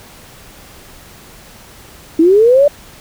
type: linear sweep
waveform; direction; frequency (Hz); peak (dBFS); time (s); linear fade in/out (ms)
sine; up; 311.1 to 593; -5; 2.19-2.68; 5
effects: pink hiss -39 dBFS RMS until 3 s